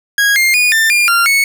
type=tone with pitch steps; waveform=40% pulse; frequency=1646 / 2115 / 2456 / 1789 / 2408 / 1385 / 2210 Hz; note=G#6 / C7 / D#7 / A6 / D7 / F6 / C#7; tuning=-16 / +18 / -23 / +28 / +43 / -15 / -6 cents; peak=-8 dBFS; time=0.18-1.44 s; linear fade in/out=2 ms; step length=180 ms; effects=none